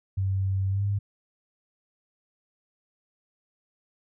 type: tone with pitch glide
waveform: sine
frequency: 96.2 to 100.75 Hz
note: G2 to G2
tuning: -32 to +48 cents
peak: -23 dBFS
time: 0.17-0.99 s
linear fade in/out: 10 ms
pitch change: +80 cents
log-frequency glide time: 0.69-0.84 s
effects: none